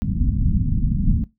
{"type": "low-pass noise", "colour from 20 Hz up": "pink", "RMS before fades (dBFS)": -19, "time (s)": [0.02, 1.24], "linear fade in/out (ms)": 0, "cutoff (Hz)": 240, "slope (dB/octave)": 48, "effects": ["noise-tail reverb RT60 0.2 s tail -19 dB re dry"]}